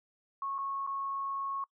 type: tone with dropouts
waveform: sine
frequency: 1098 Hz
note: C#6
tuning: 17 cents flat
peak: -33 dBFS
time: 0.42-1.64 s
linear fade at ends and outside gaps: 2 ms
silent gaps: 0.582-0.586 / 0.866-0.873 s
effects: noise-tail reverb RT60 0.1 s tail -23 dB re dry